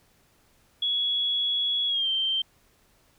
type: tone with pitch glide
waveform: sine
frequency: 3361 to 3136 Hz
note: G#7 to G7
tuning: +20 to 0 cents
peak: -23 dBFS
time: 0.82-2.42 s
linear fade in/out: 5 ms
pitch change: -120 cents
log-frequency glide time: 1.87-2.08 s
effects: pink hiss -63 dBFS RMS until 3.18 s